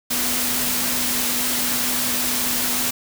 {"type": "tone in noise", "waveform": "sine", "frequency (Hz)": 246.9, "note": "B3", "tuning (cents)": 0, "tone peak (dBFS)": -31, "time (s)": [0.1, 2.91], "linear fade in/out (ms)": 10, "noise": "white", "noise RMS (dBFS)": -22, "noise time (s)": [0.1, 2.91], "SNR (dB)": -12, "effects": []}